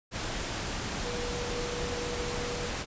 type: tone in noise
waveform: sine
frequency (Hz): 483.7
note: B4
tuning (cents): -36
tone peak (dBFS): -36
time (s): 1.01-2.71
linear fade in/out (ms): 50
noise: pink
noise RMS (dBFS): -34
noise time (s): 0.11-2.86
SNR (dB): -5
effects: resampled to 16000 Hz